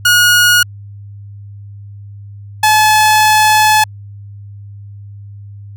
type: tone pair in turn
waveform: sawtooth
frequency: 1445 / 859.2 Hz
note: F#6 / A5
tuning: -41 / -41 cents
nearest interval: major sixth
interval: 900 cents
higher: first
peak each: -3 dBFS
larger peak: neither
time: 0.05-0.63 / 2.63-3.84 s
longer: second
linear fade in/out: 5 ms
effects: added 101 Hz sine -29 dBFS peak until 5.76 s